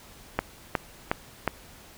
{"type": "click train", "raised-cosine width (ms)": 0.5, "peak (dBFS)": -8, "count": 4, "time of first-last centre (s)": [0.39, 1.477], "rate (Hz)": 2.76, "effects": ["pink hiss -50 dBFS RMS until 1.97 s"]}